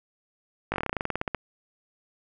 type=slowing click train; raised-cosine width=0.5 ms; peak=-12 dBFS; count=17; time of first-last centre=0.72-1.347 s; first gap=19 ms; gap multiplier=1.09; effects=none